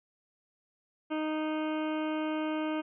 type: harmonic tone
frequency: 310 Hz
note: D#4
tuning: 6 cents flat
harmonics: 1 / 2 / 3 / 4 / 5 / 7 / 8 / 9 / 10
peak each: -31 / -37 / -41 / -43 / -45 / -48 / -49 / -50 / -51 dBFS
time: 1.1-2.82 s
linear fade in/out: 20 ms
effects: none